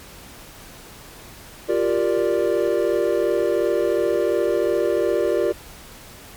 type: chord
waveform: triangle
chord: G minor seventh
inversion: third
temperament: equal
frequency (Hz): 349.2 / 392 / 466.2 / 587.3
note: F4 / G4 / Bb4 / D5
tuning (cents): 0 / 0 / 0 / 0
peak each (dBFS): -21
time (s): 1.68-5.53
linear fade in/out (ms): 20
effects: pink hiss -42 dBFS RMS until 6.36 s + MP3 96 kbps